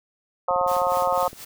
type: harmonic tone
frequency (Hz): 179.1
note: F3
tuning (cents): +44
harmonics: 3 / 4 / 5 / 6 / 7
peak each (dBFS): -24 / -25 / -26 / -27 / -27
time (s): 0.48-1.28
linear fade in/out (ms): 5
type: click train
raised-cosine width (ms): 2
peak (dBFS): -27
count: 17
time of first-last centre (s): 0.51-1.331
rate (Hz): 19.5
type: noise with tremolo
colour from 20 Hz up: white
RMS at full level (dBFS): -37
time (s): 0.67-1.45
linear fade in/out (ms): 10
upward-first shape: sine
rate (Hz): 4.1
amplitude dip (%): 75
effects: none